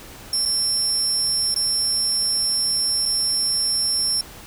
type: tone with dropouts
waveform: 30% pulse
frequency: 5400 Hz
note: E8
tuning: 41 cents sharp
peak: -15 dBFS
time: 0.33-4.21 s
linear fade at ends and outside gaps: 2 ms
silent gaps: 0.453-0.458 / 1.543-1.561 / 3.055-3.059 s
effects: pink hiss -41 dBFS RMS until 4.46 s